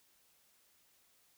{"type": "silence", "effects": ["white hiss -70 dBFS RMS until 1.37 s"]}